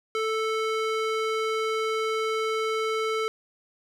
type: tone with band-pass filter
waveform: square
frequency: 440 Hz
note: A4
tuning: in tune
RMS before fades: -27 dBFS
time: 0.15-3.28 s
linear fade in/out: 0 ms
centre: 1500 Hz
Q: 0.57
effects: none